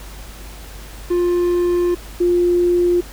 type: tone pair in turn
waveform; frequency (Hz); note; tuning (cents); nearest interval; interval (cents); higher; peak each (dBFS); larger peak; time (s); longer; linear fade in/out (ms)
triangle / sine; 351.8 / 351.8; F4 / F4; +13 / +13; unison; 0; neither; -12 / -12; neither; 1.1-1.95 / 2.2-3.01; first; 10
effects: added 50 Hz sine -34 dBFS peak until 3.12 s + pink hiss -39 dBFS RMS until 3.12 s